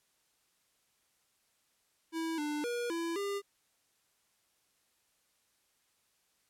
square tone with pitch steps, 326.4 / 297.4 / 479.1 / 334.7 / 401.2 Hz, E4 / D4 / A#4 / E4 / G4, -17 / +22 / +47 / +26 / +40 cents, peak -34 dBFS, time 2.12-3.42 s, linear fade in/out 50 ms, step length 260 ms, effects white hiss -74 dBFS RMS until 6.49 s + low-pass 12000 Hz 12 dB/octave

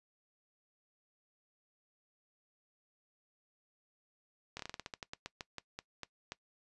slowing click train, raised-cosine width 0.2 ms, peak -24 dBFS, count 17, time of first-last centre 4.57-6.321 s, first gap 24 ms, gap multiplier 1.18, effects noise-tail reverb RT60 0.1 s tail -20 dB re dry + resampled to 24000 Hz

